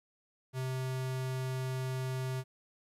square tone, 130 Hz, C3, 11 cents flat, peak -34 dBFS, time 0.53-2.44 s, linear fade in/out 50 ms, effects resampled to 32000 Hz + 12-bit

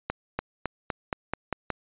accelerating click train, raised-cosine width 0.5 ms, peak -12 dBFS, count 8, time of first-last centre 0.1-1.703 s, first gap 290 ms, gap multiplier 0.92, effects resampled to 8000 Hz

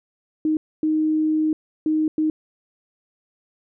sine tone bursts at uneven times, 311.1 Hz, D#4, in tune, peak -17 dBFS, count 4, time 0.45-0.57 / 0.83-1.53 / 1.86-2.08 / 2.18-2.3 s, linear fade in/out 2 ms, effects none

